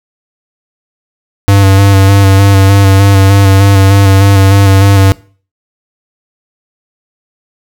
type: tone with vibrato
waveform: square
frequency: 98.1 Hz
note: G2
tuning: 2 cents sharp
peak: -3 dBFS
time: 1.48-5.12 s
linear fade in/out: 0 ms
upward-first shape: square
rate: 3.3 Hz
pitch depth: 22 cents each way
effects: noise-tail reverb RT60 0.4 s tail -21 dB re dry